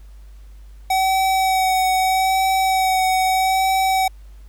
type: tone with vibrato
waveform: square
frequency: 757 Hz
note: F#5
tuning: 39 cents sharp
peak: -16 dBFS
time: 0.9-4.08 s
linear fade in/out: 5 ms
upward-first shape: sine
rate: 0.79 Hz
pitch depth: 17 cents each way
effects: added 50 Hz sine -38 dBFS peak until 4.48 s + pink hiss -58 dBFS RMS until 4.48 s